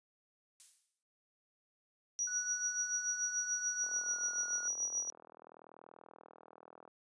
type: noise with exponential decay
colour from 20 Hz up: violet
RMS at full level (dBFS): -48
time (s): 0.6-1.03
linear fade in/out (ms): 0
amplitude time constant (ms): 93
type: tone with tremolo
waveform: sine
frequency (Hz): 5800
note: F#8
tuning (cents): -35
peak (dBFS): -31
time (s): 2.19-5.1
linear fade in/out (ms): 0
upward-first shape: triangle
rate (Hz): 6.9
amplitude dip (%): 75
type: tone with pitch glide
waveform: triangle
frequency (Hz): 1473 to 1434.4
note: F#6 to F6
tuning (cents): -8 to +46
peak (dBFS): -40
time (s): 2.27-4.68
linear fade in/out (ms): 5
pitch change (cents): -46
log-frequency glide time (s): 3.9-4.14
type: click train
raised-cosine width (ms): 1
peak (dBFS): -39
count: 124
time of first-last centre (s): 3.84-6.877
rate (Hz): 40.5
effects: high-pass 400 Hz 12 dB/octave + resampled to 22050 Hz